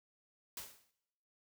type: noise with exponential decay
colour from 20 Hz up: white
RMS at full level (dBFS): -42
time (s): 0.57-0.91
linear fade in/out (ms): 2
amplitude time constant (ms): 73
effects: noise-tail reverb RT60 0.9 s tail -21 dB re dry